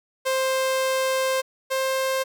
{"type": "tone pair in turn", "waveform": "sawtooth", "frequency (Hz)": [525, 528.3], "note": ["C5", "C5"], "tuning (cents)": [6, 17], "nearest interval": "unison", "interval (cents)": 11, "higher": "second", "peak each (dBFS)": [-17, -18], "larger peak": "first", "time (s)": [[0.25, 1.42], [1.7, 2.24]], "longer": "first", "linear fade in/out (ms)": 20, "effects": []}